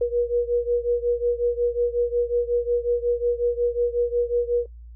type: beating tone pair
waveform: sine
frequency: 478.1 / 483.6 Hz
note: A#4 / B4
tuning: +44 / -36 cents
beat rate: 5.5 Hz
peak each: -22 / -24 dBFS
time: 0.01-4.66 s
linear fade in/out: 5 ms
effects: noise-tail reverb RT60 0.1 s tail -21 dB re dry + added 58 Hz sine -39 dBFS peak until 4.95 s

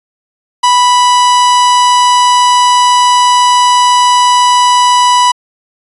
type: tone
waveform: 45% pulse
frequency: 986 Hz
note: B5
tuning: 3 cents flat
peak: -5 dBFS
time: 0.63-5.32 s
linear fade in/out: 10 ms
effects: resampled to 24000 Hz

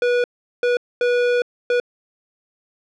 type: tone bursts at uneven times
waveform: square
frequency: 487.2 Hz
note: B4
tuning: 24 cents flat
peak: -16 dBFS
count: 4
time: 0.02-0.24 / 0.63-0.77 / 1.01-1.42 / 1.7-1.8 s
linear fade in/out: 2 ms
effects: low-pass 3000 Hz 12 dB/octave

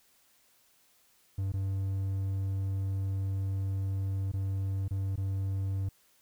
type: tone with dropouts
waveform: triangle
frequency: 96.8 Hz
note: G2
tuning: 21 cents flat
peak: -27 dBFS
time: 1.38-5.89 s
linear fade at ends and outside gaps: 5 ms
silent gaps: 1.521-1.537 / 4.318-4.336 / 4.881-4.908 / 5.159-5.176 s
effects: white hiss -66 dBFS RMS until 6.21 s

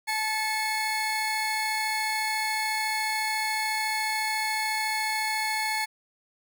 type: tone pair together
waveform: 30% pulse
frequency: 868 / 2187 Hz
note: A5 / C#7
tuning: -24 / -24 cents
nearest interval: octave + major third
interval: 1600 cents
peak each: -26 dBFS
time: 0.07-5.86 s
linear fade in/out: 20 ms
effects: none

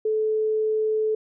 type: tone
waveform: sine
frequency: 434 Hz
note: A4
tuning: 24 cents flat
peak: -20 dBFS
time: 0.05-1.15 s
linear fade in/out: 5 ms
effects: none

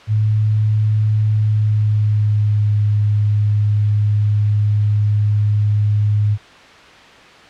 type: tone with pitch glide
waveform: sine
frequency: 107.2 to 104.51 Hz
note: A2 to G#2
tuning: -45 to +11 cents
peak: -12 dBFS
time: 0.07-6.38 s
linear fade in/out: 50 ms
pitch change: -44 cents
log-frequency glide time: 1.32-2.76 s
effects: white hiss -41 dBFS RMS until 7.49 s + low-pass 3000 Hz 12 dB/octave

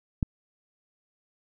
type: click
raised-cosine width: 5 ms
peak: -12 dBFS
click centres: 0.228 s
effects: none

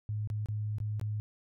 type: tone with dropouts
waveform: sine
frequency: 106 Hz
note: G#2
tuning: 36 cents sharp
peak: -31 dBFS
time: 0.09-1.2 s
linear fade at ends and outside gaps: 0 ms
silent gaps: 0.274-0.301 / 0.459-0.486 / 0.784-0.802 / 0.997-1.013 s
effects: none

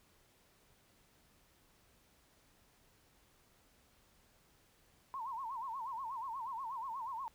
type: tone with vibrato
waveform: sine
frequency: 987.8 Hz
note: B5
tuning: in tune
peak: -39 dBFS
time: 5.14-7.28 s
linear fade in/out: 0 ms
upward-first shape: sine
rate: 8.3 Hz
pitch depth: 190 cents each way
effects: pink hiss -69 dBFS RMS until 7.34 s

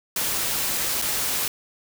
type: noise with dropouts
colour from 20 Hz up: white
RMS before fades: -25 dBFS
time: 0.16-1.48 s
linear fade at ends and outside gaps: 2 ms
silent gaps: 1.017-1.021 s
effects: none

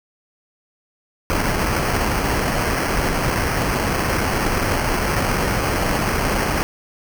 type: noise with sample-and-hold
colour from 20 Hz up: pink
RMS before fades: -20 dBFS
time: 1.3-6.63 s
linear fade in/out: 0 ms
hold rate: 3675 Hz
effects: none

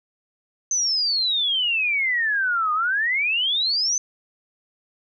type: exponential two-way sweep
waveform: sine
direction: down then up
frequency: 6250 to 1211 to 6250 Hz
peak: -19 dBFS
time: 0.71-3.98 s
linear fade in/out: 2 ms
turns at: 2.73 s
effects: none

